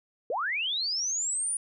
sine linear sweep, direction up, 415.3 to 9690 Hz, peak -27 dBFS, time 0.3-1.57 s, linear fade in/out 2 ms, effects none

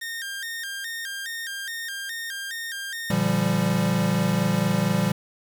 sawtooth tone with vibrato, 1714 Hz, A6, 46 cents flat, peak -27 dBFS, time 0.01-3.12 s, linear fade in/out 10 ms, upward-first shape square, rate 2.4 Hz, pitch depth 120 cents each way
square chord, G minor seventh, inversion first, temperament equal with one note detuned, 116.54 / 146.83 / 171.71 / 196 Hz, Bb2 / D3 / F3 / G3, 0 / 0 / -29 / 0 cents, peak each -29 / -30 / -25 / -25 dBFS, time 3.1-5.12 s, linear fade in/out 5 ms
effects 8-bit

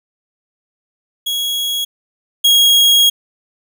40% pulse tone pair in turn, 3322 / 3291 Hz, G#7 / G#7, 0 / -16 cents, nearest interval unison, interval 16 cents, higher first, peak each -16 / -7 dBFS, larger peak second, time 1.26-1.85 / 2.44-3.1 s, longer second, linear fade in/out 10 ms, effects none

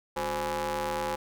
sawtooth ring-modulated tone, 158.7 Hz, D#3, 35 cents sharp, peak -22 dBFS, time 0.16-1.16 s, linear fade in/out 10 ms, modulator 679 Hz, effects none

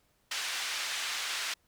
pink band-pass noise, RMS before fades -35 dBFS, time 0.31-1.54 s, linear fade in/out 5 ms, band 1700 to 6300 Hz, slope 12 dB/octave, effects pink hiss -71 dBFS RMS until 1.67 s

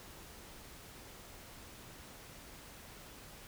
silence, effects pink hiss -53 dBFS RMS until 3.47 s

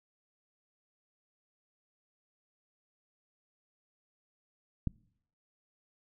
click, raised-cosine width 5 ms, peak -18 dBFS, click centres 4.873 s, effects noise-tail reverb RT60 0.7 s tail -25 dB re dry

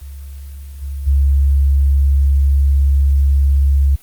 sine tone with level steps, 69.3 Hz, C#2, in tune, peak -28 / -21 / -9 dBFS, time 0.01-3.96 s, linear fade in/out 10 ms, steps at 0.81 / 1.06 s, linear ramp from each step 20 ms, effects white hiss -47 dBFS RMS until 4.02 s + Opus 32 kbps

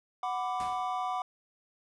triangle chord, B minor, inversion second, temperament equal with one note detuned, 740 / 994.6 / 1174.7 Hz, F#5 / B5 / D6, 0 / +12 / 0 cents, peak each -31 / -35 / -34 dBFS, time 0.23-1.22 s, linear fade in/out 2 ms
pink noise with exponential decay, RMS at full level -42 dBFS, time 0.6-0.98 s, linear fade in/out 0 ms, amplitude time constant 81 ms
effects resampled to 24000 Hz

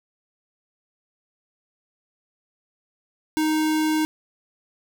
square tone, 311.1 Hz, D#4, in tune, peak -20 dBFS, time 3.37-4.05 s, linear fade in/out 0 ms, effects none

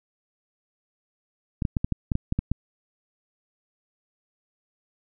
clicks, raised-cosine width 5 ms, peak -11 dBFS, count 10, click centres 1.622 / 1.652 / 1.768 / 1.845 / 1.923 / 2.118 / 2.154 / 2.324 / 2.39 / 2.516 s, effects none

